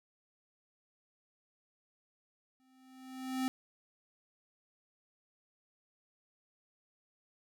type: tone with exponential growth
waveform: square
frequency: 260 Hz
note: C4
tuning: 11 cents flat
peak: -30 dBFS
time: 2.6-3.48 s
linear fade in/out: 0 ms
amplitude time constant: 190 ms
effects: none